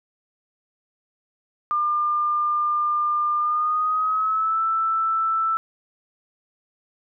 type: tone with pitch glide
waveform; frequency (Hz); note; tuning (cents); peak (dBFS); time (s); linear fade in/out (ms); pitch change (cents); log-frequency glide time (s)
sine; 1200 to 1323.8; D6 to E6; +37 to +7; -19; 1.71-5.57; 0; +170; 3.38-4.62
effects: none